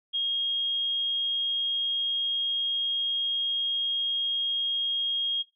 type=tone; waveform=sine; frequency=3256 Hz; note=G#7; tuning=35 cents flat; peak=-25 dBFS; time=0.13-5.43 s; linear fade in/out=20 ms; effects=noise-tail reverb RT60 0.2 s tail -17 dB re dry